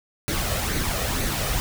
pink noise with flanger, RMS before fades -25 dBFS, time 0.28-1.6 s, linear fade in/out 0 ms, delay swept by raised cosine 0.47 to 1.67 ms, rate 2.1 Hz, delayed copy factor +0.5, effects none

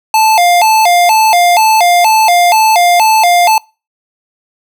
square tone with vibrato, 784 Hz, G5, in tune, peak -6 dBFS, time 0.14-3.58 s, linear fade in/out 2 ms, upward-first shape square, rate 2.1 Hz, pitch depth 190 cents each way, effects noise-tail reverb RT60 0.3 s tail -24 dB re dry

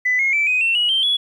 sine tone with pitch steps, 2000 / 2156 / 2324 / 2505 / 2701 / 2911 / 3138 / 3383 Hz, B6 / C#7 / D7 / D#7 / E7 / F#7 / G7 / G#7, +21 / -49 / -19 / +11 / +42 / -29 / +1 / +31 cents, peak -14 dBFS, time 0.05-1.17 s, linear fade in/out 10 ms, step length 140 ms, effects tanh soft clip ceiling -10 dBFS + 9-bit

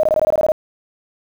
sine tone bursts, 622.3 Hz, D#5, in tune, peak -11 dBFS, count 10, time 0-0.519 s, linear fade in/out 0 ms, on 33 ms, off 21 ms, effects 7-bit

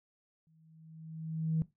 sine tone with exponential growth, 160 Hz, D#3, 49 cents sharp, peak -25 dBFS, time 0.47-1.62 s, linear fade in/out 0 ms, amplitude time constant 250 ms, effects noise-tail reverb RT60 0.2 s tail -18 dB re dry + tanh soft clip ceiling -22 dBFS

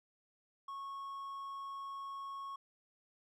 triangle tone, 1100 Hz, C#6, 14 cents flat, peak -40 dBFS, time 0.68-2.56 s, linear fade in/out 5 ms, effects none

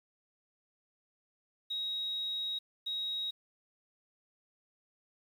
sine tone bursts at uneven times, 3795 Hz, A#7, 30 cents sharp, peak -33 dBFS, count 2, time 1.7-2.59 / 2.86-3.31 s, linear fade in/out 10 ms, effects 10-bit

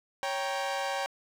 sawtooth chord, G diminished, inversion second, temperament equal with one note detuned, 554.4 / 784 / 939.4 Hz, Db5 / G5 / Bb5, 0 / 0 / +13 cents, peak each -30 / -29 / -34 dBFS, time 0.23-1.06 s, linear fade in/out 0 ms, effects low-pass 7000 Hz 12 dB/octave + 9-bit

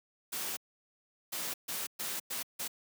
white noise bursts at uneven times, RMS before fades -37 dBFS, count 6, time 0.32-0.57 / 1.32-1.54 / 1.68-1.87 / 1.99-2.2 / 2.3-2.43 / 2.59-2.68 s, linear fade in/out 10 ms, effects high-pass 150 Hz 12 dB/octave

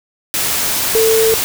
sine tone in noise, 445.9 Hz, A4, 23 cents sharp, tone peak -10 dBFS, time 0.95-1.34 s, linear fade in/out 0 ms, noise white, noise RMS -17 dBFS, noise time 0.34-1.44 s, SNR +4 dB, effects none

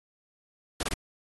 pink noise bursts, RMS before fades -30 dBFS, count 3, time 0.8-0.94 s, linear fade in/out 5 ms, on 32 ms, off 22 ms, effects AAC 32 kbps

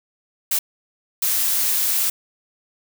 blue noise bursts at uneven times, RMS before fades -20 dBFS, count 2, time 0.51-0.59 / 1.22-2.1 s, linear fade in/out 5 ms, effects none

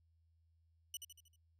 15% pulse tone with echo, 2960 Hz, F#7, in tune, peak -34 dBFS, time 0.94-0.97 s, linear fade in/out 2 ms, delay 78 ms, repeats 5, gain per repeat -6 dB, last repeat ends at 1.36 s, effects added 82 Hz sine -70 dBFS peak until 1.59 s

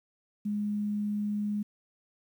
sine tone, 207.7 Hz, G#3, in tune, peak -28 dBFS, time 0.45-1.63 s, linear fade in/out 10 ms, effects 10-bit

